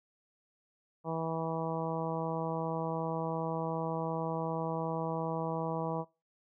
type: harmonic tone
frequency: 162.7 Hz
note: E3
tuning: 22 cents flat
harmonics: 1 / 2 / 3 / 4 / 5 / 6 / 7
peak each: -37 / -41 / -38 / -40 / -41 / -41 / -45 dBFS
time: 1.04-6.05 s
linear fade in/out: 50 ms
effects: noise-tail reverb RT60 0.3 s tail -23 dB re dry